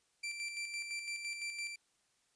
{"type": "tone with tremolo", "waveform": "sawtooth", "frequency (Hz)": 2349, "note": "D7", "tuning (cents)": 0, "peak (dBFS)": -34, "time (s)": [0.23, 1.76], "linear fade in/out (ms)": 10, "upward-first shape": "square", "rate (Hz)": 5.9, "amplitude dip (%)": 45, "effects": ["white hiss -75 dBFS RMS until 2.35 s", "resampled to 22050 Hz"]}